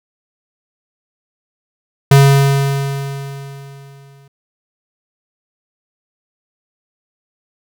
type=tone with exponential decay; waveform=square; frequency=138.59 Hz; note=C#3; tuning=in tune; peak=-4 dBFS; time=2.11-4.28 s; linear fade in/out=5 ms; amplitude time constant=470 ms; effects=none